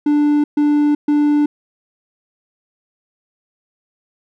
triangle tone bursts, 294.6 Hz, D4, 6 cents sharp, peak -9 dBFS, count 3, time 0.06-1.46 s, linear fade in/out 5 ms, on 380 ms, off 130 ms, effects none

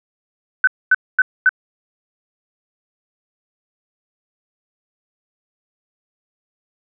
sine tone bursts, 1515 Hz, F#6, 40 cents sharp, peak -8 dBFS, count 4, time 0.64-1.492 s, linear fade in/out 2 ms, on 33 ms, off 240 ms, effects none

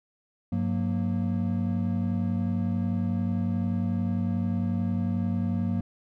triangle tone cluster, 99.3 / 181.9 / 233.1 Hz, G2 / F#3 / A#3, +23 / -29 / 0 cents, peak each -27 dBFS, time 0.52-5.81 s, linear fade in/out 5 ms, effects none

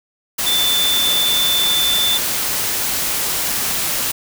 sine tone in noise, 3530 Hz, A7, 5 cents sharp, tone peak -15 dBFS, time 0.46-2.18 s, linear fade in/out 10 ms, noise white, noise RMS -20 dBFS, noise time 0.38-4.12 s, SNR +2 dB, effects none

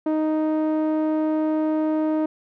sawtooth tone with low-pass filter, 311.1 Hz, D#4, in tune, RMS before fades -22 dBFS, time 0.06-2.26 s, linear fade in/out 5 ms, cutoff 720 Hz, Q 0.83, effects none

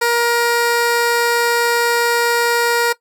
15% pulse tone, 472.4 Hz, A#4, 23 cents sharp, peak -7 dBFS, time 0.01-2.93 s, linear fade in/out 10 ms, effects noise-tail reverb RT60 0.1 s tail -19 dB re dry

